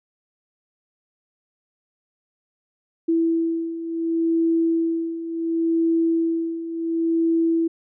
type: beating tone pair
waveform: sine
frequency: 329.6 / 330.3 Hz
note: E4 / E4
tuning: 0 / +4 cents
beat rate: 0.7 Hz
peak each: -25 / -20 dBFS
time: 3.08-7.68 s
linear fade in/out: 10 ms
effects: none